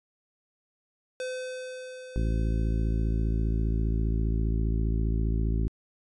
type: tone with exponential decay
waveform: square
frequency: 510 Hz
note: C5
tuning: 44 cents flat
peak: -31 dBFS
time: 1.2-4.52 s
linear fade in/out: 1 ms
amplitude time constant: 720 ms
type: harmonic tone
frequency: 55 Hz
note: A1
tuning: in tune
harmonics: 1 / 2 / 3 / 4 / 5 / 6 / 7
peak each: -25 / -31 / -35 / -37 / -39 / -41 / -42 dBFS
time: 2.16-5.68 s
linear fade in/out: 0 ms
effects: resampled to 22050 Hz